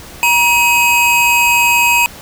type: tone pair together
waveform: square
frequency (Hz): 950.9 / 2533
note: A#5 / D#7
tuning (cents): +34 / +30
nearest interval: octave + perfect fourth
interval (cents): 1696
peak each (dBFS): -14 / -11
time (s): 0.23-2.06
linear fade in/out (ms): 0
effects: pink hiss -34 dBFS RMS until 2.21 s